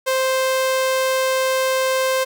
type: tone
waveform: sawtooth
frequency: 523.3 Hz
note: C5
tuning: in tune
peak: -13 dBFS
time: 0.06-2.25 s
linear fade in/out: 20 ms
effects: none